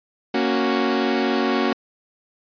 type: chord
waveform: sawtooth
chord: F# major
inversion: first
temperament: equal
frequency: 233.1 / 277.2 / 370 Hz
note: A#3 / C#4 / F#4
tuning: 0 / 0 / 0 cents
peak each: -19 dBFS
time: 0.34-1.73 s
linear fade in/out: 5 ms
effects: resampled to 11025 Hz